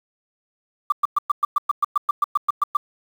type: tone bursts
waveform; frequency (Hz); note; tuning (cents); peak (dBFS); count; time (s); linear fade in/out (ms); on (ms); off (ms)
sine; 1174.7; D6; 0; -13; 15; 0.9-2.77; 5; 22; 110
effects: tanh soft clip ceiling -9 dBFS + 7-bit